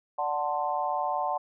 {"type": "chord", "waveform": "sine", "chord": "D dominant seventh", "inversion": "none", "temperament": "equal with one note detuned", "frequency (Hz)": [587.3, 740, 885.6, 1046.5], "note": ["D5", "F#5", "A5", "C6"], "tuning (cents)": [0, 0, 11, 0], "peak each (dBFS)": [-34, -30, -31, -33], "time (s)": [0.18, 1.38], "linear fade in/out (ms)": 10, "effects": []}